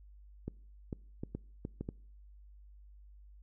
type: clicks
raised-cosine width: 3 ms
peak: -25 dBFS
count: 7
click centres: 0.48 / 0.928 / 1.235 / 1.35 / 1.651 / 1.81 / 1.889 s
effects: noise-tail reverb RT60 0.6 s tail -25 dB re dry + added 50 Hz sine -53 dBFS peak until 3.42 s